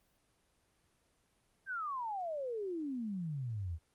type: exponential sweep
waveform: sine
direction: down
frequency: 1613 to 77 Hz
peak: -36 dBFS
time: 1.66-3.79 s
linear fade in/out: 50 ms
effects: pink hiss -74 dBFS RMS until 3.94 s + Opus 24 kbps